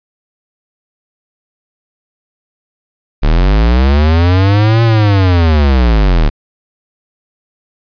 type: linear two-way sweep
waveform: square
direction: up then down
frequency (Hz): 34.99 to 116.54 to 34.99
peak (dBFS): -7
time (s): 3.22-6.3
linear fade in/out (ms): 20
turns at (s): 4.83
effects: resampled to 11025 Hz + 8-bit